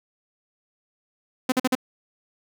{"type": "tone bursts", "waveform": "sawtooth", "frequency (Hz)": 256, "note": "C4", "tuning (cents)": -38, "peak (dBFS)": -14, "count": 4, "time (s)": [1.49, 1.752], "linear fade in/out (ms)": 5, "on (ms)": 31, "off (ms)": 46, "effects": []}